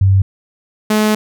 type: tone pair in turn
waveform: sine / sawtooth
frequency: 96.6 / 213.9 Hz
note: G2 / A3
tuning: -25 / -49 cents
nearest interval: octave + major second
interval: 1376 cents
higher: second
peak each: -7 / -7 dBFS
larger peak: neither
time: 0.01-0.22 / 0.9-1.15 s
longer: second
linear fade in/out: 5 ms
effects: none